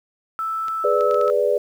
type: tone with pitch glide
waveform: sine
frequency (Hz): 1318.5 to 1300.3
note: E6 to E6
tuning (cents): 0 to -24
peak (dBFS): -22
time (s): 0.39-1.3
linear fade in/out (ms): 0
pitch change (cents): -24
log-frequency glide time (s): 0.77-1.07
type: clicks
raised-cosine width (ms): 0.2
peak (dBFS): -20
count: 6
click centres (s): 0.683 / 1.009 / 1.111 / 1.144 / 1.213 / 1.28
type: chord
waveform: sine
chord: G# diminished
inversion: none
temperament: equal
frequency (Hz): 415.3 / 493.9 / 587.3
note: G#4 / B4 / D5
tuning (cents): 0 / 0 / 0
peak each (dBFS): -21 / -20 / -20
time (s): 0.84-1.58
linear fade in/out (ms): 5
effects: 8-bit